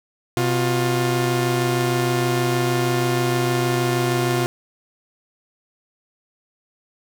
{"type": "tone pair together", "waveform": "sawtooth", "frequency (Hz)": [126.8, 354], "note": ["B2", "F4"], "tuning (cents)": [46, 23], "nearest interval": "octave + tritone", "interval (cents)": 1777, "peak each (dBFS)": -17, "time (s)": [0.37, 4.46], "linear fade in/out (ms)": 0, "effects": []}